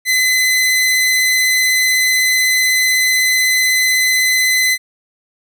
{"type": "tone", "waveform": "sawtooth", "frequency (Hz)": 2027, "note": "B6", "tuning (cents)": 45, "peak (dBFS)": -8, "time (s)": [0.05, 4.78], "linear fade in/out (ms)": 50, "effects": []}